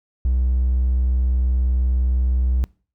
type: tone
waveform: triangle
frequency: 62.9 Hz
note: B1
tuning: 32 cents sharp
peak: -13 dBFS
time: 0.25-2.64 s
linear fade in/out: 0 ms
effects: noise-tail reverb RT60 0.4 s tail -25 dB re dry + tanh soft clip ceiling -10 dBFS